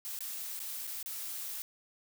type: noise with dropouts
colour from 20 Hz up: blue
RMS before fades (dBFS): -40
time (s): 0.05-1.62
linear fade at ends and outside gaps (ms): 0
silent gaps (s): 0.19-0.206 / 0.592-0.601 / 0.869-0.874 / 1.028-1.06
effects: none